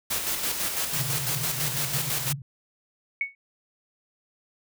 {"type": "noise with tremolo", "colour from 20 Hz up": "white", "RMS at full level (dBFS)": -27, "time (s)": [0.1, 2.33], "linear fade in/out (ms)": 10, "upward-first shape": "square", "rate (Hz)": 6, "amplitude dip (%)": 40}
{"type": "band-pass noise", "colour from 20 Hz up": "white", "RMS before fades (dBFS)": -35, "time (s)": [0.93, 2.42], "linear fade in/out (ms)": 2, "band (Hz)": [120, 150], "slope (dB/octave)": 96}
{"type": "tone with exponential decay", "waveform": "sine", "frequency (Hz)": 2219, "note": "C#7", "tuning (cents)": 1, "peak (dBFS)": -20, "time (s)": [3.21, 3.35], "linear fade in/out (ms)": 2, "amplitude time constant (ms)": 30}
{"effects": []}